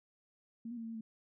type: tone with pitch steps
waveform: sine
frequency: 228.9 / 241.8 / 228.7 / 226.1 / 227.6 / 221.8 Hz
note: A#3 / B3 / A#3 / A3 / A#3 / A3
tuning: -31 / -36 / -33 / +47 / -41 / +14 cents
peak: -40 dBFS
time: 0.65-1.01 s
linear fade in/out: 5 ms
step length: 60 ms
effects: none